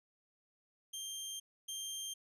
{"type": "tone pair in turn", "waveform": "20% pulse", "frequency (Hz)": [3176, 3176], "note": ["G7", "G7"], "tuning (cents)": [22, 22], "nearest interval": "unison", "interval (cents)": 0, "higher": "neither", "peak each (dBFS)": [-36, -35], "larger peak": "second", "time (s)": [[0.93, 1.4], [1.68, 2.14]], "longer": "first", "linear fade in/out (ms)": 10, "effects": ["resampled to 32000 Hz"]}